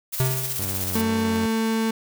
blue noise with tremolo, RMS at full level -27 dBFS, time 0.12-1.02 s, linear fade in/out 20 ms, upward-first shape square, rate 16 Hz, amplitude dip 35%
square tone with exponential decay, 130.2 Hz, C3, 8 cents flat, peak -18 dBFS, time 0.2-0.89 s, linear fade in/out 0 ms, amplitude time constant 150 ms
sawtooth tone with vibrato, 94 Hz, F#2, 28 cents sharp, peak -25 dBFS, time 0.59-1.46 s, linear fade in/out 0 ms, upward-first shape sine, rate 2.2 Hz, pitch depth 40 cents each way
35% pulse tone, 223.4 Hz, A3, 27 cents sharp, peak -19 dBFS, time 0.95-1.91 s, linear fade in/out 5 ms
effects none

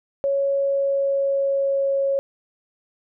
sine tone with pitch glide, 554.4 to 549.6 Hz, C#5 to C#5, 0 to -15 cents, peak -18 dBFS, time 0.24-2.19 s, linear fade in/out 0 ms, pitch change -15 cents, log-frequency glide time 0.54-1.97 s, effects none

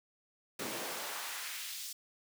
pink noise with high-pass filter sweep, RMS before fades -41 dBFS, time 0.59-1.93 s, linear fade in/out 5 ms, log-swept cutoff 220 to 5000 Hz, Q 0.98, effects none

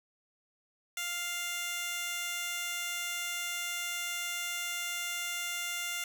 15% pulse tone with high-pass filter, 698.5 Hz, F5, in tune, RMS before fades -36 dBFS, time 0.97-6.04 s, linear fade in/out 2 ms, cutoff 2200 Hz, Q 0.63, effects none

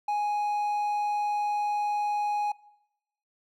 triangle tone, 830.6 Hz, G#5, in tune, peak -23 dBFS, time 0.08-2.52 s, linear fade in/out 5 ms, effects noise-tail reverb RT60 0.9 s tail -22 dB re dry

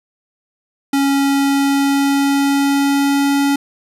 square tone with pitch glide, 277.2 to 280.6 Hz, C#4 to C#4, 0 to +21 cents, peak -13 dBFS, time 0.93-3.56 s, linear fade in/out 5 ms, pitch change +21 cents, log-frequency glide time 1.1-3.43 s, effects resampled to 32000 Hz + 8-bit

